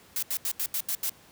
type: noise bursts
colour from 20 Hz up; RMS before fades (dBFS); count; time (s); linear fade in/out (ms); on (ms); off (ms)
blue; -29; 7; 0.16-1.096; 2; 66; 79
effects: pink hiss -55 dBFS RMS until 1.31 s + high-pass 80 Hz 12 dB/octave